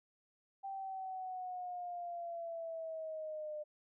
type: linear sweep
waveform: sine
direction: down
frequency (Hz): 784 to 600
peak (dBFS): -40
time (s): 0.63-3.64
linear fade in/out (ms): 20
effects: none